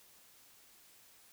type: silence
effects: white hiss -62 dBFS RMS until 1.32 s